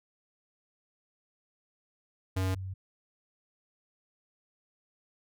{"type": "tone pair in turn", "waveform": ["square", "sine"], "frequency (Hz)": [94, 94.6], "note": ["F#2", "F#2"], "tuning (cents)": [28, 39], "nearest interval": "unison", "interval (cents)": 11, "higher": "second", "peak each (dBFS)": [-28, -35], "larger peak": "first", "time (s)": [[2.36, 2.55], [2.55, 2.74]], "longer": "neither", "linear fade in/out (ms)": 10, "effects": []}